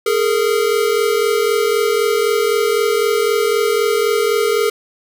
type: tone pair together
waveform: square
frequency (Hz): 415 / 458.9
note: G#4 / A#4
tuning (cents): -1 / -27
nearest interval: major second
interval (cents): 174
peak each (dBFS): -17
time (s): 0.06-4.7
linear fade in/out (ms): 5
effects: 8-bit